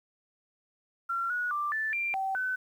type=tone with pitch steps; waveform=sine; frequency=1368 / 1460 / 1180 / 1758 / 2372 / 771 / 1512 Hz; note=F6 / F#6 / D6 / A6 / D7 / G5 / F#6; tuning=-36 / -24 / +8 / -2 / +17 / -29 / +37 cents; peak=-28 dBFS; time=1.09-2.56 s; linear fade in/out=10 ms; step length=210 ms; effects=10-bit